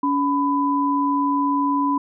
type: tone pair together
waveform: sine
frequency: 282.9 / 999 Hz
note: C#4 / B5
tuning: +35 / +20 cents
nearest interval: octave + minor seventh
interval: 2185 cents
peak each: -20 dBFS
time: 0.03-1.98 s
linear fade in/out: 5 ms
effects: none